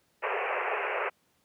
pink band-pass noise, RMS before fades -31 dBFS, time 0.22-1.1 s, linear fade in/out 20 ms, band 390 to 2700 Hz, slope 96 dB/octave, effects pink hiss -70 dBFS RMS until 1.44 s + high-pass 100 Hz 12 dB/octave

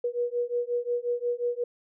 sine beating tone pair, 480.1 / 485.7 Hz, B4 / B4, -49 / -29 cents, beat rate 5.6 Hz, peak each -29 dBFS, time 0.04-1.64 s, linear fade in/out 5 ms, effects none

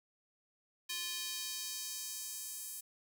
square tone with high-pass filter sweep, 349.3 Hz, F4, in tune, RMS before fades -42 dBFS, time 0.89-2.81 s, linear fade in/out 10 ms, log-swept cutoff 3200 to 9000 Hz, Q 1.2, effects none

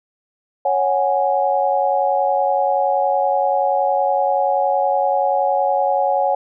sine chord, C# suspended fourth, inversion none, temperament equal, 554.4 / 740 / 830.6 Hz, C#5 / F#5 / G#5, 0 / 0 / 0 cents, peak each -19 / -19 / -19 dBFS, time 0.65-6.35 s, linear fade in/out 5 ms, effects none

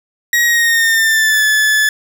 40% pulse tone with pitch glide, 1896 to 1728.6 Hz, A#6 to A6, +29 to -31 cents, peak -9 dBFS, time 0.33-1.89 s, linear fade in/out 2 ms, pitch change -160 cents, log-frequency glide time 0.45-1.45 s, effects none

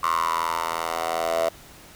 10% pulse tone with high-pass filter sweep, 82.7 Hz, E2, 6 cents sharp, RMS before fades -25 dBFS, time 0.03-1.49 s, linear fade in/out 5 ms, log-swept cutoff 1100 to 650 Hz, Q 9.5, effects pink hiss -47 dBFS RMS until 1.95 s

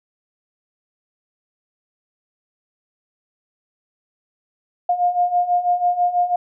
sine beating tone pair, 706 / 712.1 Hz, F5 / F5, +19 / +33 cents, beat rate 6.1 Hz, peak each -21 / -17 dBFS, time 4.89-6.36 s, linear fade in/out 5 ms, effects none

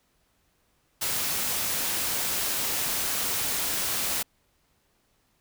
white noise, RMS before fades -28 dBFS, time 1.01-4.23 s, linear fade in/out 10 ms, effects pink hiss -69 dBFS RMS until 5.4 s

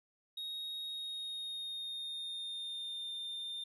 triangle tone with pitch glide, 3755 to 3612 Hz, A#7 to A7, +12 to +45 cents, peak -38 dBFS, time 0.37-3.64 s, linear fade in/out 5 ms, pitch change -67 cents, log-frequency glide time 0.84-3.12 s, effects none

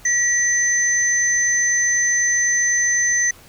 sine tone pair together, 1924 / 6128 Hz, B6 / G8, -46 / -40 cents, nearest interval octave + minor sixth, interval 2006 cents, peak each -18 dBFS, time 0.05-3.31 s, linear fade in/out 5 ms, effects pink hiss -46 dBFS RMS until 3.48 s

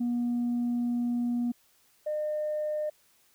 sine tone pair in turn, 240.6 / 606.3 Hz, B3 / D#5, -45 / -45 cents, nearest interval octave + major third, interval 1600 cents, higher second, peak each -24 / -27 dBFS, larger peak first, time 0-1.52 / 2.06-2.9 s, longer first, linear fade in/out 10 ms, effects tanh soft clip ceiling -24 dBFS + white hiss -65 dBFS RMS until 3.34 s

